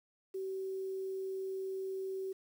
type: tone with quantisation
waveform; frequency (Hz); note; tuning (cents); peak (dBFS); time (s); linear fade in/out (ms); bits
sine; 382.3; G4; -43; -36; 0.34-2.33; 10; 10
effects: none